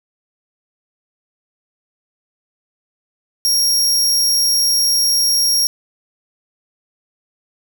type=tone; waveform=sawtooth; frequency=5588 Hz; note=F8; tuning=in tune; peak=-10 dBFS; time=3.45-5.67 s; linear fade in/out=0 ms; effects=none